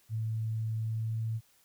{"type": "tone with pitch glide", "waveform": "sine", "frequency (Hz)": [111, 112.22], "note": ["A2", "A2"], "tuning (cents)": [16, 35], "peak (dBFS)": -30, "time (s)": [0.09, 1.41], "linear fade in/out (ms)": 50, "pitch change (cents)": 19, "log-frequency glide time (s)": [0.76, 1.28], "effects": ["white hiss -66 dBFS RMS until 1.64 s"]}